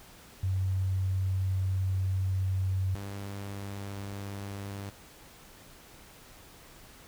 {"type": "tone pair in turn", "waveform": ["sine", "sawtooth"], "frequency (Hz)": [94.5, 99.84], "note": ["F#2", "G2"], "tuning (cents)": [37, 32], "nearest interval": "minor second", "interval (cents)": 95, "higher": "second", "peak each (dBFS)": [-26, -33], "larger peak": "first", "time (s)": [[0.43, 2.95], [2.95, 4.9]], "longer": "first", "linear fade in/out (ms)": 5, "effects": ["pink hiss -53 dBFS RMS until 7.07 s"]}